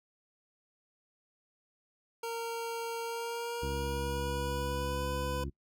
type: tone with pitch glide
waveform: 25% pulse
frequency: 461.7 to 500.6 Hz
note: A#4 to B4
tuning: -17 to +23 cents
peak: -31 dBFS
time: 2.23-5.44 s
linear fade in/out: 5 ms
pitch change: +140 cents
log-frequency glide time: 3.02-5.07 s
type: harmonic tone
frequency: 69.3 Hz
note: C#2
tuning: in tune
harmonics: 1 / 2 / 3 / 4 / 5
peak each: -37 / -40 / -46 / -45 / -45 dBFS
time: 3.62-5.5 s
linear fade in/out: 10 ms
effects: noise-tail reverb RT60 0.1 s tail -22 dB re dry